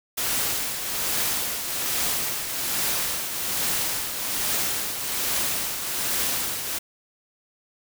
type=noise with tremolo; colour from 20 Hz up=white; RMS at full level=-24 dBFS; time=0.17-6.79 s; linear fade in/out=10 ms; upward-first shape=triangle; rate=1.2 Hz; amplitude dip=55%; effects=none